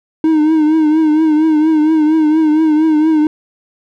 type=tone with vibrato; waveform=triangle; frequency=311.1 Hz; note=D#4; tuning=in tune; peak=-6 dBFS; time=0.24-3.27 s; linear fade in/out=2 ms; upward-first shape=triangle; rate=4.3 Hz; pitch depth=67 cents each way; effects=none